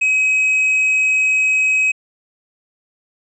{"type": "tone", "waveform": "triangle", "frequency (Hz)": 2541, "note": "D#7", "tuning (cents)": 36, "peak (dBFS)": -11, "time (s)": [0.01, 1.92], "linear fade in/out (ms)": 10, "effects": ["resampled to 24000 Hz"]}